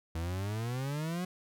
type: exponential sweep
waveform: 40% pulse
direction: up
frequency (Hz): 79.7 to 185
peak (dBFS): -32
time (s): 0.15-1.25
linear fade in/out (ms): 5
effects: none